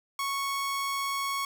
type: tone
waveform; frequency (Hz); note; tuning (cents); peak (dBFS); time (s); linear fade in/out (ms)
sawtooth; 1106; C#6; -4; -25; 0.19-1.45; 2
effects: none